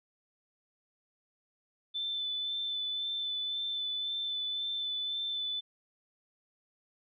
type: tone with vibrato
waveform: sine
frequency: 3520 Hz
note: A7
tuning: in tune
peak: -32 dBFS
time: 1.94-5.61 s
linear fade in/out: 20 ms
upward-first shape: sine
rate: 1.9 Hz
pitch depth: 16 cents each way
effects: none